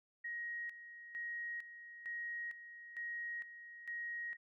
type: tone with tremolo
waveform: sine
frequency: 1886 Hz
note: A#6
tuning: 20 cents sharp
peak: -40 dBFS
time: 0.24-4.37 s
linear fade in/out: 10 ms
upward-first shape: square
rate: 1.1 Hz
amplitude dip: 70%
effects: none